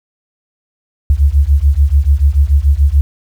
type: beating tone pair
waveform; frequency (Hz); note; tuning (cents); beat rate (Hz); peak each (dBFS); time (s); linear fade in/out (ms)
sine; 67.5 / 74.4; C#2 / D2; -45 / +23; 6.9; -10; 1.1-3.01; 0
effects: 7-bit